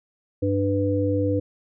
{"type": "harmonic tone", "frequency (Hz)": 99, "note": "G2", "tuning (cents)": 18, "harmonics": [1, 3, 5], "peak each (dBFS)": [-24, -24, -24], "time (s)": [0.42, 1.4], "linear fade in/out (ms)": 10, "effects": []}